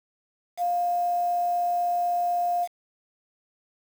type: tone with quantisation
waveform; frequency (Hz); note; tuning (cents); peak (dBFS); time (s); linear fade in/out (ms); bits
sine; 704; F5; +14; -22; 0.57-2.68; 50; 7
effects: none

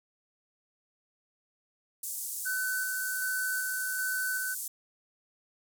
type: band-pass noise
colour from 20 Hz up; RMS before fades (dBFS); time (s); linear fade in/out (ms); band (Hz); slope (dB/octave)
pink; -37; 2.03-4.68; 5; 7400 to 16000; 24
type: tone with tremolo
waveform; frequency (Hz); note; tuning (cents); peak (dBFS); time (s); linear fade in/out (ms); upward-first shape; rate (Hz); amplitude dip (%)
triangle; 1513; F#6; +38; -28; 2.45-4.55; 20; square; 1.3; 25
effects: none

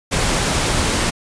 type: noise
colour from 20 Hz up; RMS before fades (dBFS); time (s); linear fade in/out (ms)
pink; -18; 0.11-1.11; 20
effects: resampled to 22050 Hz

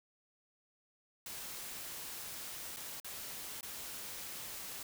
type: noise with dropouts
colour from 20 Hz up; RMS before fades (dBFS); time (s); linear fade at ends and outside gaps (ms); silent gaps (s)
white; -45; 1.26-4.83; 2; 2.763-2.769 / 3.001-3.045 / 3.609-3.629
effects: none

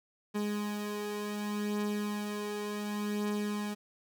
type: beating tone pair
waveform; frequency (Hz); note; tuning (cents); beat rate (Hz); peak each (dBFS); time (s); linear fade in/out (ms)
30% pulse; 207.7 / 208.38; G#3 / G#3; 0 / +6; 0.68; -31 / -37; 0.34-3.75; 20
effects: none

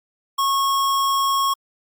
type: tone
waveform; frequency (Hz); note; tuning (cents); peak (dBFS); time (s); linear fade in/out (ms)
square; 1095; C#6; -22; -18; 0.38-1.54; 10
effects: Opus 48 kbps

